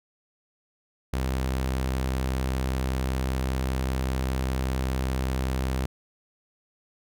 sawtooth tone, 65.1 Hz, C2, 8 cents flat, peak -21 dBFS, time 1.13-5.86 s, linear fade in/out 5 ms, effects none

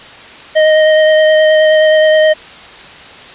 square tone with vibrato, 622.3 Hz, D#5, in tune, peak -6 dBFS, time 0.55-2.34 s, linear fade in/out 20 ms, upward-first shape sine, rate 9.5 Hz, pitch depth 11 cents each way, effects white hiss -33 dBFS RMS until 3.34 s + resampled to 8000 Hz

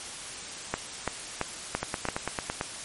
two click trains, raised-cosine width 0.5 ms, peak -11 / -13 dBFS, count 5 / 8, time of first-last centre 0.74-2.087 / 1.83-2.611 s, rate 2.97 / 8.96 Hz, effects white hiss -39 dBFS RMS until 2.84 s + MP3 48 kbps

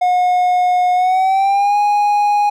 triangle tone with pitch glide, 723 to 825.7 Hz, F#5 to G#5, -40 to -10 cents, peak -9 dBFS, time 0.01-2.5 s, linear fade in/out 10 ms, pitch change +230 cents, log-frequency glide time 0.94-1.77 s, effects none

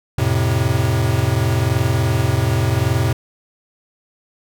square chord, F major, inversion none, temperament equal, 87.31 / 110 / 130.81 Hz, F2 / A2 / C3, 0 / 0 / 0 cents, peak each -22 / -19 / -20 dBFS, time 0.18-3.13 s, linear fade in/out 5 ms, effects none

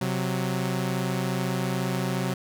sawtooth tone pair together, 130.81 / 184.99 Hz, C3 / F#3, 0 / 0 cents, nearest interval tritone, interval 600 cents, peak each -24 / -24 dBFS, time 0.01-2.34 s, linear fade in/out 5 ms, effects none

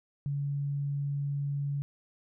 sine tone, 141.9 Hz, C#3, 41 cents sharp, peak -29 dBFS, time 0.26-1.82 s, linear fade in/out 0 ms, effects none

